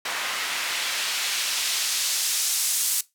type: noise with band-pass filter sweep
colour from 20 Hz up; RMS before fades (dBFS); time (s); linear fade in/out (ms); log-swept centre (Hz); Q
white; -26; 0.05-3.01; 5; 1500 to 8700; 0.81
effects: noise-tail reverb RT60 0.2 s tail -19 dB re dry